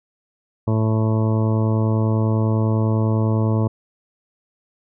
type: harmonic tone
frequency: 110 Hz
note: A2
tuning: in tune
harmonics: 1 / 2 / 3 / 4 / 5 / 6 / 8 / 9 / 10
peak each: -17 / -23 / -27 / -29 / -31 / -33 / -35 / -36 / -37 dBFS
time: 0.67-3.68 s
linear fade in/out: 10 ms
effects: none